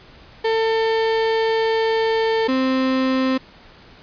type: tone pair in turn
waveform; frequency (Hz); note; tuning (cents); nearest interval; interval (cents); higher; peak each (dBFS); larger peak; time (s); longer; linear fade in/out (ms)
35% pulse; 447.5 / 261.5; A4 / C4; +29 / -1; major sixth; 930; first; -15; neither; 0.44-2.48 / 2.48-3.38; first; 10
effects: pink hiss -46 dBFS RMS until 4.02 s + resampled to 11025 Hz